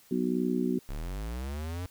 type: harmonic tone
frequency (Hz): 61.74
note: B1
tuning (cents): 0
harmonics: 3 / 4 / 5 / 6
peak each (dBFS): -32 / -29 / -34 / -32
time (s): 0.11-0.79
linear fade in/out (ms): 5
type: linear sweep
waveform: square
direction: up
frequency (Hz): 32.77 to 91.9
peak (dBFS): -34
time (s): 0.89-1.86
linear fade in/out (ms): 0
effects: white hiss -59 dBFS RMS until 1.9 s